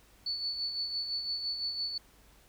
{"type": "tone with tremolo", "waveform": "sine", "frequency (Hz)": 4459, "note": "C#8", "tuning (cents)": 9, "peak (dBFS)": -30, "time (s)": [0.26, 1.98], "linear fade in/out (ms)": 5, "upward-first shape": "sine", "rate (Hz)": 5.9, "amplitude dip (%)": 50, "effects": ["added 50 Hz sine -64 dBFS peak until 2.48 s", "pink hiss -62 dBFS RMS until 2.48 s"]}